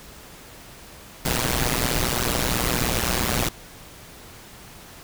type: noise with amplitude modulation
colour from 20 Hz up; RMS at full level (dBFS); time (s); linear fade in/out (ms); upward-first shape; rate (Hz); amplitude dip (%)
pink; -19; 1.25-3.49; 5; sine; 121; 100
effects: pink hiss -44 dBFS RMS until 5.03 s